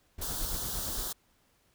brown noise with tremolo, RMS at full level -36 dBFS, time 0.18-1.08 s, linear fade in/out 5 ms, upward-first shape sine, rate 8.9 Hz, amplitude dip 80%
white band-stop noise, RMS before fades -36 dBFS, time 0.21-1.13 s, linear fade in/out 10 ms, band 1600 to 3200 Hz, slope 48 dB/octave
effects pink hiss -69 dBFS RMS until 1.74 s

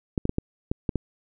clicks, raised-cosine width 3 ms, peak -11 dBFS, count 7, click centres 0.178 / 0.254 / 0.294 / 0.384 / 0.715 / 0.892 / 0.957 s, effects none

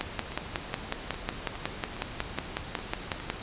two click trains, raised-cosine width 0.3 ms, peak -23 / -12 dBFS, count 8 / 19, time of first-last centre 0.32-3.201 / 0.01-3.301 s, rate 2.43 / 5.47 Hz, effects pink hiss -40 dBFS RMS until 3.42 s + resampled to 8000 Hz

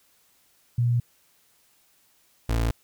sine / 30% pulse tone pair in turn, 120 / 56.63 Hz, B2 / A#1, -49 / -49 cents, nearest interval octave + minor second, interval 1300 cents, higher first, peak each -19 dBFS, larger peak neither, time 0.78-1 / 2.49-2.71 s, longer neither, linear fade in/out 5 ms, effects white hiss -63 dBFS RMS until 2.83 s

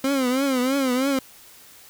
30% pulse tone with vibrato, 262.9 Hz, C4, 8 cents sharp, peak -17 dBFS, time 0.04-1.19 s, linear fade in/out 2 ms, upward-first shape triangle, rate 3.1 Hz, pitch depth 130 cents each way, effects white hiss -48 dBFS RMS until 1.89 s

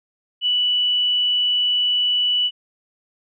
sine tone, 2960 Hz, F#7, in tune, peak -16 dBFS, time 0.41-2.51 s, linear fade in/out 50 ms, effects none

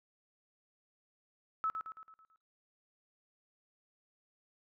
sine tone with echo, 1300 Hz, E6, 24 cents flat, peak -30 dBFS, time 1.64-1.7 s, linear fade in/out 0 ms, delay 110 ms, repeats 6, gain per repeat -6 dB, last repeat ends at 2.36 s, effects noise-tail reverb RT60 0.6 s tail -26 dB re dry

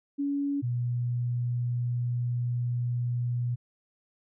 sine tone pair in turn, 282.8 / 121.47 Hz, C#4 / B2, +35 / -28 cents, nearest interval octave + minor third, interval 1463 cents, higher first, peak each -26 dBFS, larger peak neither, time 0.18-0.62 / 0.62-3.56 s, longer second, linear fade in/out 20 ms, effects none

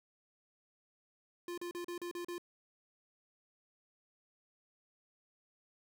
square tone bursts, 349.2 Hz, F4, in tune, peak -40 dBFS, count 7, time 1.48-2.381 s, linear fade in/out 2 ms, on 97 ms, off 37 ms, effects none

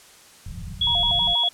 pink low-pass noise, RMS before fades -33 dBFS, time 0.46-1.34 s, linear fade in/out 5 ms, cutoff 190 Hz, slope 96 dB/octave
sine tone, 3358 Hz, G#7, 18 cents sharp, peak -18 dBFS, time 0.81-1.49 s, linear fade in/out 5 ms
sine tone with vibrato, 813 Hz, G#5, 37 cents flat, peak -28 dBFS, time 0.87-1.48 s, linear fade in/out 2 ms, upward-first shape square, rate 6.2 Hz, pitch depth 260 cents each way
effects white hiss -49 dBFS RMS until 1.53 s + low-pass 10000 Hz 12 dB/octave

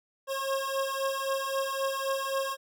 25% pulse beating tone pair, 539 / 542.8 Hz, C#5 / C#5, -49 / -36 cents, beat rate 3.8 Hz, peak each -28 dBFS, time 0.27-2.57 s, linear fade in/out 50 ms, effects none

